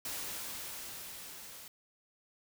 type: noise with level ramp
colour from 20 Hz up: white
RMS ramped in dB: -39 to -50 dBFS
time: 0.05-1.68 s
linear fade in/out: 2 ms
effects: none